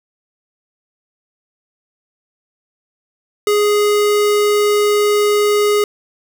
square tone, 415.3 Hz, G#4, in tune, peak -12 dBFS, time 3.47-5.84 s, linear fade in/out 2 ms, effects none

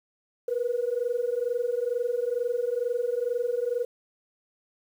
sine tone pair together, 472.7 / 494.9 Hz, A#4 / B4, +24 / +4 cents, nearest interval minor second, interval 80 cents, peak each -27 dBFS, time 0.48-3.85 s, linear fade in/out 5 ms, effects tanh soft clip ceiling -18 dBFS + 9-bit

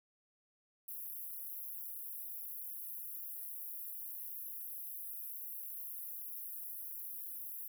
pink high-pass noise, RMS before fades -45 dBFS, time 0.88-7.68 s, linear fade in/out 5 ms, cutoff 11000 Hz, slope 96 dB/octave, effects none

